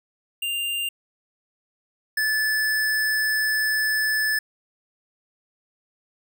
square tone pair in turn, 2794 / 1736.9 Hz, F7 / A6, 0 / -23 cents, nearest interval minor sixth, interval 823 cents, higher first, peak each -25 / -21 dBFS, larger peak second, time 0.42-0.89 / 2.17-4.39 s, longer second, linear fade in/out 5 ms, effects none

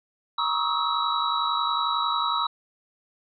sine tone cluster, 948 / 1112 / 1253 / 1304 / 3896 Hz, A#5 / C#6 / D#6 / E6 / B7, +29 / +5 / +12 / -19 / -24 cents, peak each -29 dBFS, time 0.38-2.47 s, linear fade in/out 5 ms, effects none

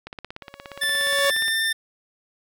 click train, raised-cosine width 0.3 ms, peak -19 dBFS, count 25, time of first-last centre 0.07-1.482 s, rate 17 Hz
sawtooth tone with exponential growth, 560 Hz, C#5, 18 cents sharp, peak -14 dBFS, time 0.42-1.3 s, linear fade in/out 2 ms, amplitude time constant 190 ms
25% pulse tone with pitch glide, 1760 to 1794.9 Hz, A6 to A6, 0 to +34 cents, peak -17 dBFS, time 0.81-1.73 s, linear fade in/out 10 ms, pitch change +34 cents, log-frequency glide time 1.22-1.43 s
effects none

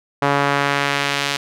sawtooth tone with band-pass filter sweep, 141.5 Hz, C#3, 36 cents sharp, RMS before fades -19 dBFS, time 0.22-1.37 s, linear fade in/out 5 ms, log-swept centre 1000 to 3600 Hz, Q 0.91, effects none

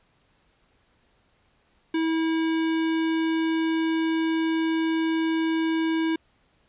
square tone with notch filter, 323.7 Hz, E4, 31 cents flat, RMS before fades -24 dBFS, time 1.94-6.16 s, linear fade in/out 5 ms, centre 790 Hz, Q 1.8, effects pink hiss -65 dBFS RMS until 6.68 s + resampled to 8000 Hz

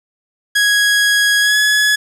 sawtooth tone with pitch glide, 1660 to 1693.9 Hz, G#6 to G#6, -1 to +34 cents, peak -7 dBFS, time 0.55-1.96 s, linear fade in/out 10 ms, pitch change +35 cents, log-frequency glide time 1.4-1.57 s, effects low-pass 11000 Hz 12 dB/octave + 8-bit

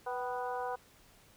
harmonic tone with a mistuned harmonic, 246.9 Hz, B3, in tune, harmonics 2 / 3 / 4 / 5 / 6, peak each -39 / -38 / -40 / -47 / -46 dBFS, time 0.06-0.76 s, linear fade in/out 10 ms, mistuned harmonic 3, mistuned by +43 cents, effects pink hiss -62 dBFS RMS until 1.36 s

